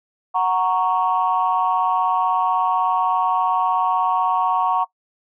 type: chord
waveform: sine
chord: F# major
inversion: none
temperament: equal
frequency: 740 / 932.3 / 1108.7 Hz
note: F#5 / A#5 / C#6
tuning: 0 / 0 / 0 cents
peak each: -20 dBFS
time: 0.34-4.85 s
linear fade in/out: 20 ms
effects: noise-tail reverb RT60 0.1 s tail -20 dB re dry + tanh soft clip ceiling -8 dBFS